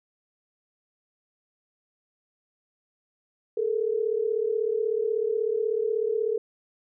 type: tone pair together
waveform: sine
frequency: 424.2 / 460.5 Hz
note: G#4 / A#4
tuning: +37 / -21 cents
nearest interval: minor second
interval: 142 cents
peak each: -26 dBFS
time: 3.57-6.38 s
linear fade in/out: 5 ms
effects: none